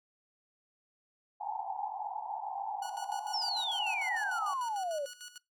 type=band-pass noise; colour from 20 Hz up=white; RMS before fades=-38 dBFS; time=1.4-4.54 s; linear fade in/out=10 ms; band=770 to 880 Hz; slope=96 dB/octave
type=tone with tremolo; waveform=10% pulse; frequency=1463 Hz; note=F#6; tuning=20 cents flat; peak=-36 dBFS; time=2.82-5.38 s; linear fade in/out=5 ms; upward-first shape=square; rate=6.7 Hz; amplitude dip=75%
type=exponential sweep; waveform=sine; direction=down; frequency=5600 to 545 Hz; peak=-32 dBFS; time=3.33-5.06 s; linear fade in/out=10 ms
effects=noise-tail reverb RT60 0.2 s tail -21 dB re dry